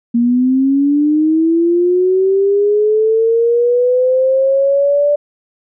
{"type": "linear sweep", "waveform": "sine", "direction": "up", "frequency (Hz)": [233.1, 587.3], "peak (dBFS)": -9, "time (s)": [0.14, 5.16], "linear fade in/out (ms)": 10, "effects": []}